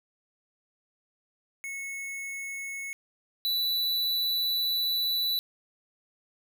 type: tone pair in turn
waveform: square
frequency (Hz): 2196 / 3963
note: C#7 / B7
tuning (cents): -17 / +5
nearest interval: minor seventh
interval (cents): 1022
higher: second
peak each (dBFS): -35 / -26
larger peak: second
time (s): 1.64-2.93 / 3.45-5.39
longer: second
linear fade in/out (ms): 0
effects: none